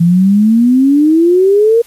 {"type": "exponential sweep", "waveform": "sine", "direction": "up", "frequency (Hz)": [166.1, 472.7], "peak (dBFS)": -5, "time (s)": [0, 1.82], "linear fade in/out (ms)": 10, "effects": ["white hiss -42 dBFS RMS until 1.86 s", "resampled to 32000 Hz"]}